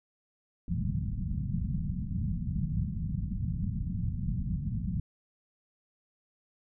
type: low-pass noise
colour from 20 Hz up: white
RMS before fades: -32 dBFS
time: 0.68-5 s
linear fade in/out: 2 ms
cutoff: 200 Hz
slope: 48 dB/octave
effects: none